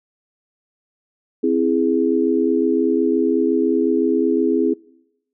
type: chord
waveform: sine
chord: C augmented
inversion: none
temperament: equal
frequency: 261.6 / 329.6 / 415.3 Hz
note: C4 / E4 / G#4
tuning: 0 / 0 / 0 cents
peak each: -19 dBFS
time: 1.43-4.74 s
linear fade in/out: 10 ms
effects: noise-tail reverb RT60 0.9 s tail -25 dB re dry